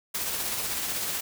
white noise with tremolo, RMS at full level -29 dBFS, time 0.14-1.21 s, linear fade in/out 10 ms, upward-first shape triangle, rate 16 Hz, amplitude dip 35%, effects none

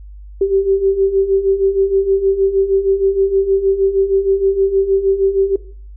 sine beating tone pair, 385 / 391.4 Hz, G4 / G4, -31 / -3 cents, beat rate 6.4 Hz, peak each -17 / -13 dBFS, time 0.41-5.56 s, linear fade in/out 5 ms, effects noise-tail reverb RT60 0.5 s tail -18 dB re dry + added 50 Hz sine -32 dBFS peak until 5.96 s

